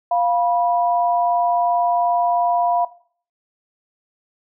sine tone pair together, 699 / 976.3 Hz, F5 / B5, +1 / -20 cents, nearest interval tritone, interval 579 cents, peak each -16 / -22 dBFS, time 0.11-2.85 s, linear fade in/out 5 ms, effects noise-tail reverb RT60 0.5 s tail -18 dB re dry

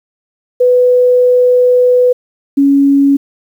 sine tone pair in turn, 497 / 278.9 Hz, B4 / C#4, +11 / +11 cents, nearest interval minor seventh, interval 1000 cents, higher first, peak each -5 dBFS, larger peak neither, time 0.6-2.13 / 2.57-3.17 s, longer first, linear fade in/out 10 ms, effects 7-bit

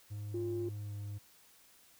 triangle tone with pitch glide, 103.83 to 102.4 Hz, G#2 to G#2, 0 to -24 cents, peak -37 dBFS, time 0.1-1.19 s, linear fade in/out 20 ms, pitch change -24 cents, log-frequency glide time 0.83-0.94 s
sine tone, 349.2 Hz, F4, in tune, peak -34 dBFS, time 0.34-0.69 s, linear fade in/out 5 ms
effects tanh soft clip ceiling -27 dBFS + white hiss -63 dBFS RMS until 1.99 s

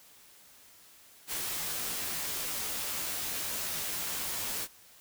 white noise with comb filter, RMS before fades -35 dBFS, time 1.27-4.68 s, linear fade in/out 50 ms, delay 15 ms, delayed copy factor -0.55, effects white hiss -57 dBFS RMS until 5 s

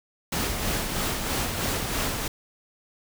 pink noise with tremolo, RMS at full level -26 dBFS, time 0.32-2.28 s, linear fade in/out 5 ms, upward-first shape sine, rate 3.1 Hz, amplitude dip 40%, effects none

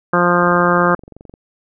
harmonic tone, 175.6 Hz, F3, 10 cents sharp, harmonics 1 / 2 / 3 / 4 / 5 / 6 / 7 / 8 / 9, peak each -18 / -19 / -18 / -23 / -23 / -20 / -17 / -22 / -21 dBFS, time 0.13-0.95 s, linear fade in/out 5 ms
click train, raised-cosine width 2 ms, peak -24 dBFS, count 22, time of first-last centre 0.43-1.339 s, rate 23.1 Hz
effects none

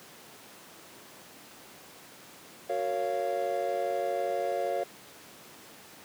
triangle chord, Gb major seventh, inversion none, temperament just, 370 / 462.5 / 555 / 693.7 Hz, Gb4 / Bb4 / Db5 / F5, 0 / -14 / +2 / -12 cents, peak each -35 / -33 / -30 / -30 dBFS, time 2.69-4.84 s, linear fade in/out 10 ms, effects pink hiss -50 dBFS RMS until 6.04 s + high-pass 200 Hz 12 dB/octave

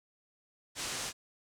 white low-pass noise, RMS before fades -38 dBFS, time 0.75-1.13 s, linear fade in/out 50 ms, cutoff 8500 Hz, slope 24 dB/octave, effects none

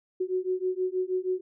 sine beating tone pair, 366.6 / 372.9 Hz, F#4 / F#4, -16 / +14 cents, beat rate 6.3 Hz, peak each -29 dBFS, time 0.2-1.41 s, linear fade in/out 10 ms, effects none

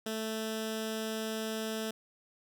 10% pulse tone with notch filter, 220 Hz, A3, in tune, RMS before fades -36 dBFS, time 0.06-1.91 s, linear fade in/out 5 ms, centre 1000 Hz, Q 1.1, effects none

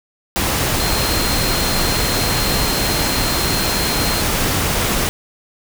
sine tone in noise, 4186 Hz, C8, in tune, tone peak -24 dBFS, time 0.8-4.21 s, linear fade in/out 0 ms, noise pink, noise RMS -18 dBFS, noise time 0.36-5.09 s, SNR -9 dB, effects none

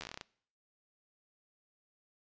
slowing click train, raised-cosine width 0.2 ms, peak -24 dBFS, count 10, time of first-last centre 0.01-0.211 s, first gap 12 ms, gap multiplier 1.15, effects noise-tail reverb RT60 0.6 s tail -23 dB re dry + resampled to 16000 Hz

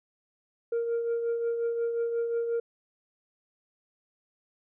sine tone with tremolo, 466.2 Hz, A#4, in tune, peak -22 dBFS, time 0.72-2.6 s, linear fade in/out 5 ms, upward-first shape triangle, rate 5.6 Hz, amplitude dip 55%, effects tanh soft clip ceiling -24 dBFS

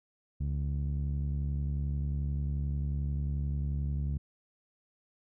sawtooth tone with low-pass filter, 71.3 Hz, C#2, 49 cents sharp, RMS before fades -32 dBFS, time 0.4-4.18 s, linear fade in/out 10 ms, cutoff 150 Hz, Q 1.5, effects none

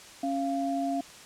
sine tone pair together, 275.2 / 692 Hz, C#4 / F5, -12 / -16 cents, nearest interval octave + major third, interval 1596 cents, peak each -29 / -30 dBFS, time 0.23-1.01 s, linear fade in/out 5 ms, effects white hiss -48 dBFS RMS until 1.25 s + low-pass 8000 Hz 12 dB/octave

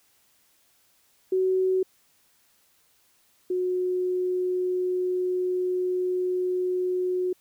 sine tone pair in turn, 374.6 / 364.8 Hz, F#4 / F#4, +21 / -24 cents, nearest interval unison, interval 45 cents, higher first, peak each -20 / -23 dBFS, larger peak first, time 1.32-1.83 / 3.5-7.33 s, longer second, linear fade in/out 5 ms, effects white hiss -64 dBFS RMS until 7.4 s

